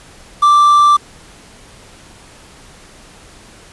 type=tone with quantisation; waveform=triangle; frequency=1174.7 Hz; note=D6; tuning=in tune; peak=-4 dBFS; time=0.42-0.97 s; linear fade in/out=10 ms; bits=5; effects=pink hiss -41 dBFS RMS until 3.72 s + resampled to 24000 Hz